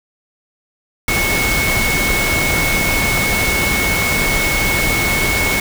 sine tone in noise, 2198 Hz, C#7, 15 cents flat, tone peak -17 dBFS, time 1.08-5.6 s, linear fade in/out 2 ms, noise pink, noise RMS -18 dBFS, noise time 1.08-5.6 s, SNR -2 dB, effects none

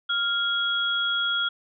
sine tone pair together, 1396.9 / 3320 Hz, F6 / G#7, 0 / -1 cents, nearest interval octave + minor third, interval 1499 cents, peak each -25 dBFS, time 0.09-1.49 s, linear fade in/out 10 ms, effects none

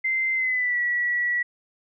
sine tone with pitch glide, 2078 to 1938.8 Hz, C7 to B6, -12 to -32 cents, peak -21 dBFS, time 0.04-1.43 s, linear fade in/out 10 ms, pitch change -120 cents, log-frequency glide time 0.34-0.8 s, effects none

